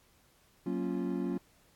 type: chord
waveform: triangle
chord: Gb major seventh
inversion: none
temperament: equal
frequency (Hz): 185 / 233.1 / 277.2 / 349.2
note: Gb3 / Bb3 / Db4 / F4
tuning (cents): 0 / 0 / 0 / 0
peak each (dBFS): -34 / -36 / -34 / -35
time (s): 0.66-1.38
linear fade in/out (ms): 5
effects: pink hiss -66 dBFS RMS until 1.75 s + AAC 64 kbps